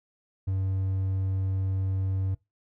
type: tone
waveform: triangle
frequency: 95.5 Hz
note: G2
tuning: 45 cents flat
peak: -23 dBFS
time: 0.47-2.35 s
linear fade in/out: 10 ms
effects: noise-tail reverb RT60 0.2 s tail -21 dB re dry